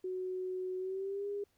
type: tone with pitch glide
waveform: sine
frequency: 370 to 405.8 Hz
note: F#4 to G#4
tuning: 0 to -40 cents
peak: -35 dBFS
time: 0.04-1.44 s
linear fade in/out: 5 ms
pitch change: +160 cents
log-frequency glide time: 0.78-1.27 s
effects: pink hiss -75 dBFS RMS until 1.57 s